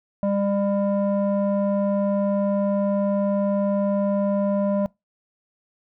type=tone with low-pass filter; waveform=square; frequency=200 Hz; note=G3; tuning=35 cents sharp; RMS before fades=-22 dBFS; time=0.23-4.86 s; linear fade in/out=0 ms; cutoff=730 Hz; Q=7.2; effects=noise-tail reverb RT60 0.2 s tail -24 dB re dry